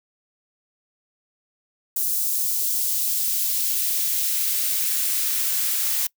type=noise with high-pass filter sweep; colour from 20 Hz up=blue; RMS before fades=-23 dBFS; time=1.96-6.07 s; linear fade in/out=5 ms; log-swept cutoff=6600 to 890 Hz; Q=0.73; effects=noise-tail reverb RT60 0.1 s tail -24 dB re dry